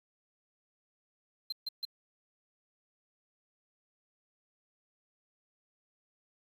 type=tone bursts; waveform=triangle; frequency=4130 Hz; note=C8; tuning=23 cents flat; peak=-32 dBFS; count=3; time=1.5-1.852 s; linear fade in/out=5 ms; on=24 ms; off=140 ms; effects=10-bit